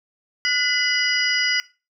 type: tone cluster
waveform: sine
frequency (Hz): 1455 / 2008 / 2931 / 4936 / 5740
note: F#6 / B6 / F#7 / D#8 / F8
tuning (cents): -29 / +28 / -17 / -15 / +47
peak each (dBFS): -27 / -22 / -26 / -23 / -31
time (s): 0.45-1.6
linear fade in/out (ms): 0
effects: noise-tail reverb RT60 0.3 s tail -19 dB re dry